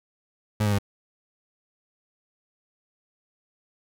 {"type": "tone with pitch steps", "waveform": "30% pulse", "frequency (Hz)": [106.2, 103.24, 100.36], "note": ["G#2", "G#2", "G2"], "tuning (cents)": [39, -10, 41], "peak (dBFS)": -18, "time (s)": [0.6, 0.786], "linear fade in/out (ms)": 5, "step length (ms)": 62, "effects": []}